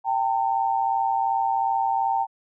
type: tone pair together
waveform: sine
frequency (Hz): 784 / 906.7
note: G5 / A#5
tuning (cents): 0 / -48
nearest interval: minor third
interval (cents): 252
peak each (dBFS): -23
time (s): 0.04-2.27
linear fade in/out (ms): 50
effects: none